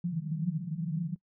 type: band-pass noise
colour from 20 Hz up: white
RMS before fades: -33 dBFS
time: 0.04-1.16 s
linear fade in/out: 2 ms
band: 150 to 180 Hz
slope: 96 dB/octave
effects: noise-tail reverb RT60 0.1 s tail -23 dB re dry